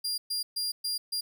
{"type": "tone bursts at uneven times", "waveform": "sawtooth", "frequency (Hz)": 4800, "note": "D8", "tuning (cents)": 37, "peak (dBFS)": -26, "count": 5, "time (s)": [[0.04, 0.18], [0.3, 0.43], [0.56, 0.72], [0.84, 0.98], [1.12, 1.21]], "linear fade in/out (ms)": 10, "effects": []}